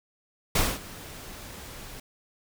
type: noise with ADSR envelope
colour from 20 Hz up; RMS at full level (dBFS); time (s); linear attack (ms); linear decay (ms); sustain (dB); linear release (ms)
pink; -22; 0.55-2; 6; 230; -20; 4
effects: none